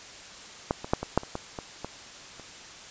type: clicks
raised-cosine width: 1 ms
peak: -10 / -21 / -7 / -17 / -6 / -25 / -17 / -20 / -19 / -30 dBFS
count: 10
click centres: 0.709 / 0.845 / 0.935 / 1.03 / 1.176 / 1.234 / 1.354 / 1.588 / 1.846 / 2.397 s
effects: white hiss -45 dBFS RMS until 2.9 s + resampled to 16000 Hz